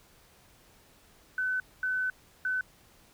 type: tone bursts at uneven times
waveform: sine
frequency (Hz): 1511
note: F#6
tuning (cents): +36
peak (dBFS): -27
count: 3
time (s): 1.38-1.6 / 1.83-2.1 / 2.45-2.61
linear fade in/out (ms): 2
effects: pink hiss -60 dBFS RMS until 3.13 s